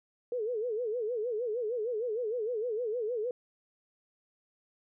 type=tone with vibrato; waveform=sine; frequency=458.8 Hz; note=A#4; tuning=28 cents flat; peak=-30 dBFS; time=0.32-3.31 s; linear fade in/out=2 ms; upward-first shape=sine; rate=6.5 Hz; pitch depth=160 cents each way; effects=none